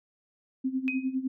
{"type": "tone with tremolo", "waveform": "sine", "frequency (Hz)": 261.6, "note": "C4", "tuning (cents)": 0, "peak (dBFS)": -24, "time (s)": [0.64, 1.28], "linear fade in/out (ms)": 10, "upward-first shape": "sine", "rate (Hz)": 9.9, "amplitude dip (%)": 80}
{"type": "tone with exponential decay", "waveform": "sine", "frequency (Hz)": 2514, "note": "D#7", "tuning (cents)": 17, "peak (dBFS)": -26, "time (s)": [0.88, 1.15], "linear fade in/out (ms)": 0, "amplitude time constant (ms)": 58}
{"effects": []}